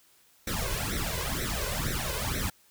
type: noise with flanger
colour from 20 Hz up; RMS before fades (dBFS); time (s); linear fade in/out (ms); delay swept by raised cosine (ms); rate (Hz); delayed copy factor
pink; -31; 0.47-2.5; 5; 0.51 to 2.01; 2.1; +0.95
effects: white hiss -62 dBFS RMS until 2.7 s